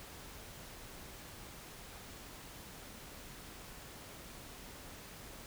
silence, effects pink hiss -51 dBFS RMS until 5.46 s

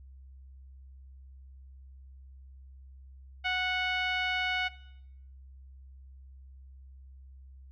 10% pulse tone with low-pass filter, 737 Hz, F#5, 7 cents flat, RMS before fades -30 dBFS, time 3.44-4.69 s, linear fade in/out 20 ms, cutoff 2500 Hz, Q 1.7, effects noise-tail reverb RT60 0.8 s tail -20 dB re dry + added 66 Hz sine -48 dBFS peak until 7.71 s

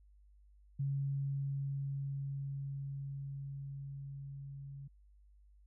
sine tone with level ramp, 138.59 Hz, C#3, in tune, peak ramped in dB -32 to -45 dBFS, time 0.79-4.88 s, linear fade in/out 10 ms, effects added 50 Hz sine -60 dBFS peak until 5.66 s

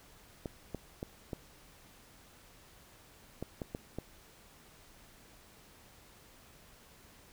clicks, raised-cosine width 2 ms, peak -24 dBFS, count 8, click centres 0.458 / 0.747 / 1.029 / 1.332 / 3.426 / 3.618 / 3.749 / 3.986 s, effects pink hiss -59 dBFS RMS until 7.32 s

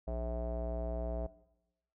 square tone with low-pass filter, 59.2 Hz, A#1, 27 cents sharp, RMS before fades -37 dBFS, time 0.07-1.27 s, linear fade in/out 10 ms, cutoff 640 Hz, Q 6.2, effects noise-tail reverb RT60 0.9 s tail -18 dB re dry

